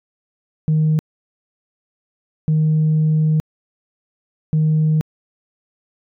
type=tone bursts at uneven times; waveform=sine; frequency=155.56 Hz; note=D#3; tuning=in tune; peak=-11 dBFS; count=3; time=0.68-0.99 / 2.48-3.4 / 4.53-5.01 s; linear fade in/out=0 ms; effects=tanh soft clip ceiling -10 dBFS